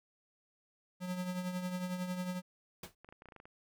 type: tone with tremolo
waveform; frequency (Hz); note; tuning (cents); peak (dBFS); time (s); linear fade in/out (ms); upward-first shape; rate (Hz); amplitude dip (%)
square; 181.5; F#3; -33; -34; 1-2.42; 50; triangle; 11; 60
type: noise with exponential decay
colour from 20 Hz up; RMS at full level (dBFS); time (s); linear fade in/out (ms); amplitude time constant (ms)
pink; -40; 2.83-2.95; 5; 25
type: clicks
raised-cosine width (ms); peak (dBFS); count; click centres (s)
0.5; -38; 10; 3.046 / 3.089 / 3.125 / 3.221 / 3.257 / 3.287 / 3.322 / 3.363 / 3.401 / 3.455
effects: none